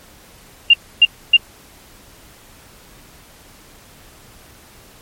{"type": "tone bursts", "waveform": "sine", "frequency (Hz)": 2794, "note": "F7", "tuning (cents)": 0, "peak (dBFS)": -4, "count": 3, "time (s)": [0.7, 1.368], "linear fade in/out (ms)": 5, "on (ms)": 36, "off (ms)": 280, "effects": ["pink hiss -45 dBFS RMS until 5.01 s", "MP3 64 kbps"]}